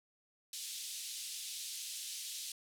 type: band-pass noise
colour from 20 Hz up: pink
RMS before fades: -44 dBFS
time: 0.53-2.52 s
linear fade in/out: 2 ms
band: 3300 to 12000 Hz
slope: 24 dB/octave
effects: none